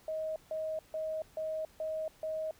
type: tone bursts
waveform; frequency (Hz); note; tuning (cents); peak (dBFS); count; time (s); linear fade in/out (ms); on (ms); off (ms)
sine; 630; D#5; +21; -33; 6; 0.08-2.51; 2; 280; 150
effects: pink hiss -62 dBFS RMS until 2.59 s